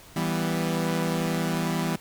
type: chord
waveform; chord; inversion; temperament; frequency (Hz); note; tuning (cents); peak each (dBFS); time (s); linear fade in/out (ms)
sawtooth; E minor; none; equal; 164.81 / 196 / 246.9; E3 / G3 / B3; 0 / 0 / 0; -23 / -26 / -27; 0.16-1.96; 5
effects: pink hiss -49 dBFS RMS until 2 s